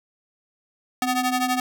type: ring-modulated tone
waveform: sawtooth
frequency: 502 Hz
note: B4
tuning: 28 cents sharp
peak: -14 dBFS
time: 1.02-1.6 s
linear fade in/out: 2 ms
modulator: 245 Hz
effects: none